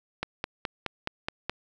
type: click train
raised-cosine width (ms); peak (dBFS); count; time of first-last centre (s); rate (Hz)
0.3; -13; 7; 0.23-1.496; 4.74
effects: none